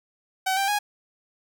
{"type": "tone with pitch steps", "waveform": "sawtooth", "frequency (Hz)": [759, 786, 827], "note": ["F#5", "G5", "G#5"], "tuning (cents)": [44, 4, -8], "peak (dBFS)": -18, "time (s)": [0.46, 0.79], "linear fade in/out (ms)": 10, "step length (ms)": 110, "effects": []}